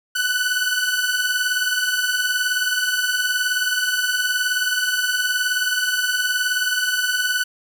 sawtooth beating tone pair, 1480 / 1499 Hz, F#6 / F#6, 0 / +22 cents, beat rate 19 Hz, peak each -20 / -17 dBFS, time 0.15-7.44 s, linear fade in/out 10 ms, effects none

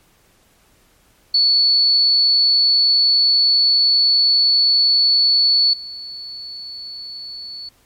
sine tone with level steps, 4435 Hz, C#8, in tune, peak -11 / -29 dBFS, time 1.34-7.69 s, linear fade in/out 5 ms, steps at 5.73 s, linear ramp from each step 5 ms, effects pink hiss -56 dBFS RMS until 7.85 s + MP3 64 kbps

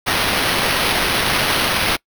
white noise with sample-and-hold, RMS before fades -18 dBFS, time 0.06-1.97 s, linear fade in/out 20 ms, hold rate 7350 Hz, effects noise-tail reverb RT60 0.1 s tail -24 dB re dry

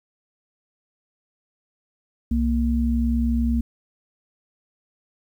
sine tone pair together, 64.36 / 233.1 Hz, C2 / A#3, -28 / 0 cents, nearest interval octave + minor seventh, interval 2228 cents, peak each -21 dBFS, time 2.31-3.61 s, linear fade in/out 5 ms, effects 9-bit

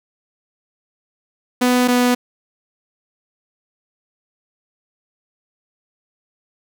sawtooth tone pair in turn, 248.5 / 246.6 Hz, B3 / B3, +11 / -2 cents, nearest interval unison, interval 13 cents, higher first, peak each -9 dBFS, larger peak neither, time 1.61-1.88 / 1.88-2.15 s, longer neither, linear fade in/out 10 ms, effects none

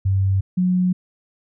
sine tone pair in turn, 96.5 / 181.96 Hz, G2 / F#3, -27 / -29 cents, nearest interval major seventh, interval 1098 cents, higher second, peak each -15 dBFS, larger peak neither, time 0.05-0.41 / 0.57-0.93 s, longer neither, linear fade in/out 10 ms, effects none

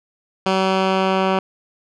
10% pulse tone with low-pass filter sweep, 190 Hz, F#3, 46 cents sharp, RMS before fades -18 dBFS, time 0.46-1.39 s, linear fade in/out 2 ms, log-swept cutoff 4400 to 2500 Hz, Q 0.93, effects none

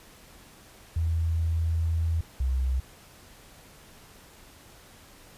sine tone pair in turn, 82.1 / 64.86 Hz, E2 / C2, -6 / -15 cents, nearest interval major third, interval 409 cents, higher first, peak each -23 dBFS, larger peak neither, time 0.96-2.21 / 2.4-2.8 s, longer first, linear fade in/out 5 ms, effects pink hiss -52 dBFS RMS until 5.37 s + resampled to 32000 Hz

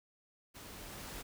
pink noise with level ramp, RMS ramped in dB -51 to -45 dBFS, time 0.54-1.23 s, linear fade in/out 20 ms, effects none

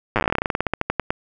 slowing click train, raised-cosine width 0.5 ms, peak -4 dBFS, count 25, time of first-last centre 0.16-1.105 s, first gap 8 ms, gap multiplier 1.12, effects none

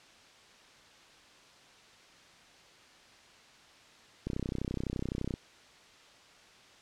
click train, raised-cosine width 3 ms, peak -21 dBFS, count 35, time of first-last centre 4.27-5.339 s, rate 31.8 Hz, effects white hiss -57 dBFS RMS until 6.81 s + low-pass 5000 Hz 12 dB/octave

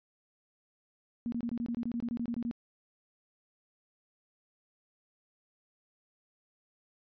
sine tone bursts, 236.1 Hz, A#3, 22 cents sharp, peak -31 dBFS, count 15, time 1.26-2.512 s, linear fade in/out 0 ms, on 62 ms, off 23 ms, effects resampled to 11025 Hz

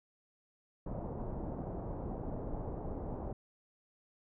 pink low-pass noise, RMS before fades -40 dBFS, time 0.86-3.33 s, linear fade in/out 5 ms, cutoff 810 Hz, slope 24 dB/octave, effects none

